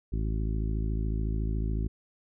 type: harmonic tone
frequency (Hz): 53.9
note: A1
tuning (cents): -35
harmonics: 1 / 2 / 3 / 4 / 5 / 6 / 7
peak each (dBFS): -28 / -34 / -38 / -40 / -42 / -44 / -45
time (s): 0.12-1.88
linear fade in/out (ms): 10
effects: none